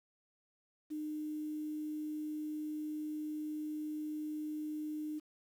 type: tone with quantisation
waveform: sine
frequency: 304.7 Hz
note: D#4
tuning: 36 cents flat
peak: -37 dBFS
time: 0.9-5.2 s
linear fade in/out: 20 ms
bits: 10
effects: none